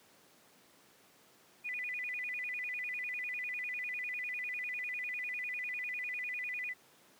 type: tone with vibrato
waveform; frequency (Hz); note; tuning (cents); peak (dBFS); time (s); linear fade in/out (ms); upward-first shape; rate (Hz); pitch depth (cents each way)
sine; 2217; C#7; 0; -36; 1.64-6.74; 20; square; 10; 180
effects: pink hiss -63 dBFS RMS until 7.19 s + high-pass 200 Hz 12 dB/octave